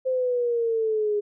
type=exponential sweep; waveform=sine; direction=down; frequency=522 to 410.9 Hz; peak=-21 dBFS; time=0.05-1.21 s; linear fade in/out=20 ms; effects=none